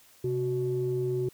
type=tone pair together; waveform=sine; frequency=130.81 / 370 Hz; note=C3 / F#4; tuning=0 / 0 cents; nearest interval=octave + tritone; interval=1800 cents; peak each=-30 / -27 dBFS; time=0.24-1.29 s; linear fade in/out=5 ms; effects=tanh soft clip ceiling -19 dBFS + white hiss -58 dBFS RMS until 1.33 s